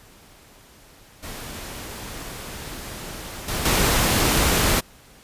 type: noise with level steps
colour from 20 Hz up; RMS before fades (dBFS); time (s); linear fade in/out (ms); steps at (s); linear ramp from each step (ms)
pink; -35 / -26 / -19; 1.22-4.81; 20; 3.48 / 3.65; 5
effects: pink hiss -50 dBFS RMS until 5.23 s + resampled to 32000 Hz